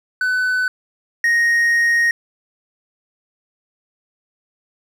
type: tone pair in turn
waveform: triangle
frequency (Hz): 1504 / 1868.3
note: F#6 / A#6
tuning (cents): +28 / +3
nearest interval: major third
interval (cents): 375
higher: second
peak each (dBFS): -14 / -11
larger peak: second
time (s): 0.21-0.68 / 1.24-2.11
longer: second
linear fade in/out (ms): 2
effects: none